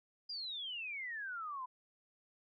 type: exponential sweep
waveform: sine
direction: down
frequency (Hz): 4927 to 987.8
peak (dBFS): -40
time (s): 0.29-1.66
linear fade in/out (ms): 10
effects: none